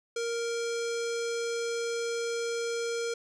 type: tone with low-pass filter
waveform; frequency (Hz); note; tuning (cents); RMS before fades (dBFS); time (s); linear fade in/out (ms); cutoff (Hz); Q
square; 466.2; A#4; 0; -32; 0.16-3.14; 5; 6700; 2.4
effects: none